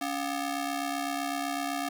sawtooth ring-modulated tone, 493.9 Hz, B4, in tune, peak -23 dBFS, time 0.01-1.89 s, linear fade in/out 5 ms, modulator 213 Hz, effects none

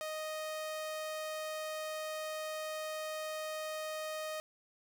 sawtooth tone, 622.3 Hz, D#5, in tune, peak -34 dBFS, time 0.01-4.4 s, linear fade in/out 0 ms, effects none

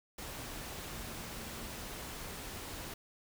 sine tone in noise, 226.1 Hz, A3, 47 cents sharp, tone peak -53 dBFS, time 0.93-1.66 s, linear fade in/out 5 ms, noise pink, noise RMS -44 dBFS, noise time 0.18-2.94 s, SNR -12 dB, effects none

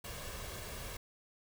pink noise with comb filter, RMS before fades -44 dBFS, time 0.04-0.97 s, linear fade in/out 5 ms, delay 1.8 ms, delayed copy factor +0.5, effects none

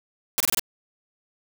white noise bursts, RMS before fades -22 dBFS, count 5, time 0.38-0.595 s, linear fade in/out 0 ms, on 23 ms, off 25 ms, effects none

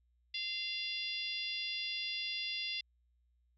harmonic tone, 691 Hz, F5, 19 cents flat, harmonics 3 / 4 / 5 / 6 / 7 / 8, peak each -46 / -41 / -41 / -48 / -42 / -55 dBFS, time 0.34-2.81 s, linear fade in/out 5 ms, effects added 60 Hz sine -70 dBFS peak until 3.57 s

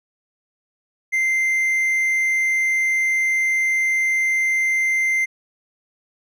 triangle tone, 2085 Hz, C7, 7 cents flat, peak -15 dBFS, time 1.12-5.26 s, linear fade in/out 20 ms, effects none

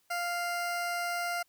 20% pulse tone, 698 Hz, F5, 1 cent flat, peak -26 dBFS, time 0.1-1.43 s, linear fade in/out 10 ms, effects white hiss -71 dBFS RMS until 1.48 s

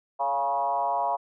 sine tone with frequency modulation, 830.6 Hz, G#5, in tune, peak -23 dBFS, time 0.19-1.17 s, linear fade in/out 20 ms, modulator 134 Hz, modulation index 1.6, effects none

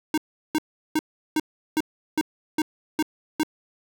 square tone bursts, 309.8 Hz, D#4, 7 cents flat, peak -20 dBFS, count 9, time 0.14-3.433 s, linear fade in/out 2 ms, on 37 ms, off 370 ms, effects none

